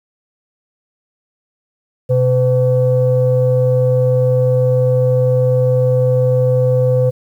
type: tone pair together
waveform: sine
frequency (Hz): 126.87 / 507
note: B2 / B4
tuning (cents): +47 / +45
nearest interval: 2 octaves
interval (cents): 2398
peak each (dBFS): -12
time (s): 2.09-7.11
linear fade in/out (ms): 20
effects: tanh soft clip ceiling -4 dBFS + 8-bit